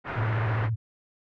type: low-pass noise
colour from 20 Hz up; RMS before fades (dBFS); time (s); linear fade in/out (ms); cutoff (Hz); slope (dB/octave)
white; -33; 0.04-0.7; 50; 1800; 24
type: tone with vibrato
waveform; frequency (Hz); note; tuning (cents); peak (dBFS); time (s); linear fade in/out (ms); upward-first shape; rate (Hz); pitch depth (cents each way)
sine; 111.2; A2; +19; -24; 0.16-0.76; 20; square; 15; 70
effects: none